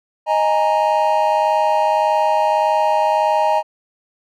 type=chord; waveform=triangle; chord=D# suspended fourth; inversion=none; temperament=equal; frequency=622.3 / 830.6 / 932.3 Hz; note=D#5 / G#5 / A#5; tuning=0 / 0 / 0 cents; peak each=-16 dBFS; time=0.26-3.63 s; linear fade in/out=50 ms; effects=none